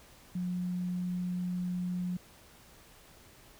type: tone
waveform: sine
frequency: 179.5 Hz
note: F3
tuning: 48 cents sharp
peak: -31 dBFS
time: 0.35-2.17 s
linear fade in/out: 5 ms
effects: pink hiss -57 dBFS RMS until 3.59 s